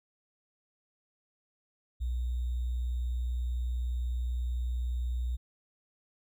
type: tone with sample-and-hold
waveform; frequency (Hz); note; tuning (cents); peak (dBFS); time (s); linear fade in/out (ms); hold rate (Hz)
sine; 61; B1; -21; -29; 2-5.37; 20; 3675
effects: none